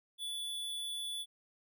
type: tone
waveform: square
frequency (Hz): 3451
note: A7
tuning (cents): -34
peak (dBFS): -38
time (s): 0.18-1.26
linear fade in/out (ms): 50
effects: none